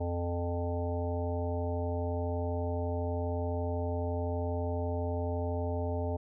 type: harmonic tone with a mistuned harmonic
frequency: 86.8 Hz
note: F2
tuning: 10 cents flat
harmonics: 1 / 3 / 5 / 7 / 9 / 10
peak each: -32 / -39 / -38 / -38 / -43 / -46 dBFS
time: 0-6.17 s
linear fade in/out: 10 ms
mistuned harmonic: 10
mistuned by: +28 cents
effects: none